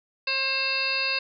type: harmonic tone with a mistuned harmonic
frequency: 533 Hz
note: C5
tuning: 32 cents sharp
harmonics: 1 / 2 / 3 / 4 / 5 / 7 / 8 / 9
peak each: -37 / -36 / -35 / -38 / -26 / -35 / -32 / -31 dBFS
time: 0.27-1.19 s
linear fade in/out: 5 ms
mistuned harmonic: 1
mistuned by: +16 cents
effects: none